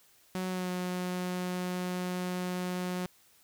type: tone with pitch glide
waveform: sawtooth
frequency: 185 to 180.98 Hz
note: F#3 to F#3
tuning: 0 to -38 cents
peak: -28 dBFS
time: 0.35-3.06 s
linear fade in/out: 0 ms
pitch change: -38 cents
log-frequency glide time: 0.48-0.71 s
effects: white hiss -63 dBFS RMS until 3.43 s